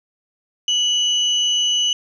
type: tone pair together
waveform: sine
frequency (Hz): 2946 / 6160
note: F#7 / G8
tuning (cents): -8 / -31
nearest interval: octave + minor second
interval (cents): 1277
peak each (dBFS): -16 / -24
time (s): 0.68-1.93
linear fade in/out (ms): 2
effects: none